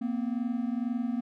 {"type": "tone pair together", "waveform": "triangle", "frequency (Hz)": [233.1, 255.2], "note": ["A#3", "C4"], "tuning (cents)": [0, -43], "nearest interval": "major second", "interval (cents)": 157, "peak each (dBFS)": [-28, -30], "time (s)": [0.01, 1.21], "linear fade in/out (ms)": 10, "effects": []}